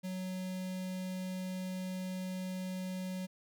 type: tone with notch filter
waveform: square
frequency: 185.4 Hz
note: F#3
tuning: 4 cents sharp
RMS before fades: -39 dBFS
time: 0.03-3.27 s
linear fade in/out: 20 ms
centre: 1200 Hz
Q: 1.2
effects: none